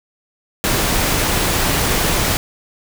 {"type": "noise", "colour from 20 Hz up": "pink", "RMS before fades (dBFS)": -17, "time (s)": [0.64, 2.37], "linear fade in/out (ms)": 0, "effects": []}